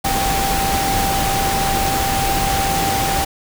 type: tone in noise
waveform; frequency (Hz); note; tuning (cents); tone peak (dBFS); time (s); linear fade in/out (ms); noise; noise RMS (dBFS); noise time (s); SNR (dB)
sine; 784; G5; 0; -19; 0.04-3.25; 10; pink; -20; 0.04-3.25; -2
effects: none